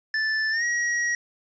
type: tone with pitch glide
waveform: square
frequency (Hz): 1755 to 1902.8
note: A6 to A#6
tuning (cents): -5 to +35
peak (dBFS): -23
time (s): 0.14-1.15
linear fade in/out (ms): 2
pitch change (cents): +140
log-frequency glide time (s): 0.51-0.64
effects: resampled to 16000 Hz + 9-bit